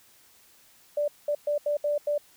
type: tone bursts at uneven times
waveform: sine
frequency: 587 Hz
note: D5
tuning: 1 cent flat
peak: -23 dBFS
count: 6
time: 0.97-1.08 / 1.28-1.35 / 1.47-1.58 / 1.66-1.77 / 1.84-1.98 / 2.07-2.18 s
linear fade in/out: 5 ms
effects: white hiss -58 dBFS RMS until 2.36 s